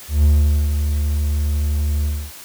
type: tone with ADSR envelope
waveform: triangle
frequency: 74 Hz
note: D2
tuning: 14 cents sharp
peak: -7 dBFS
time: 0.08-2.32 s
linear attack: 160 ms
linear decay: 450 ms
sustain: -7 dB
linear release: 270 ms
effects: white hiss -38 dBFS RMS until 2.44 s